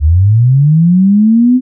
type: linear sweep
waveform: sine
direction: up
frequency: 69.9 to 258.5 Hz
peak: -4 dBFS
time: 0-1.61 s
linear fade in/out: 50 ms
effects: none